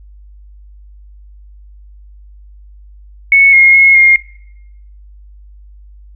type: tone with pitch steps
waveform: sine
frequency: 2208 / 2148 / 2169 / 2131 Hz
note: C#7 / C7 / C#7 / C7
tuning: -7 / +45 / -38 / +31 cents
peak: -3 dBFS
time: 3.32-4.16 s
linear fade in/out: 2 ms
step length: 210 ms
effects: noise-tail reverb RT60 0.9 s tail -22 dB re dry + added 50 Hz sine -35 dBFS peak until 6.15 s